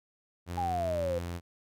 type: tone with pitch glide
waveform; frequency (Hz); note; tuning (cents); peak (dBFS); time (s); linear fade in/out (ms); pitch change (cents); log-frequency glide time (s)
sawtooth; 87.31 to 86.56; F2 to F2; 0 to -15; -31; 0.46-1.41; 50; -15; 0.77-1.06
type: exponential sweep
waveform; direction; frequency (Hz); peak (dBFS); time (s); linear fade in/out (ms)
sine; down; 830.6 to 502; -29; 0.57-1.19; 10
effects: none